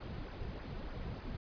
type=noise with flanger; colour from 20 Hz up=brown; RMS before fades=-43 dBFS; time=0-1.37 s; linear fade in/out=10 ms; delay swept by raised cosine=0.25 to 3.65 ms; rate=3.3 Hz; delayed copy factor=-0.55; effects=resampled to 11025 Hz